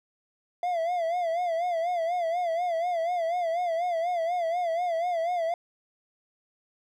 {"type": "tone with vibrato", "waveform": "triangle", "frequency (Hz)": 686, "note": "F5", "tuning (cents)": -31, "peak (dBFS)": -23, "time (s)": [0.63, 5.54], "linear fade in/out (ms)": 2, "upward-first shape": "sine", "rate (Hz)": 4.1, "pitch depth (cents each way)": 93, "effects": []}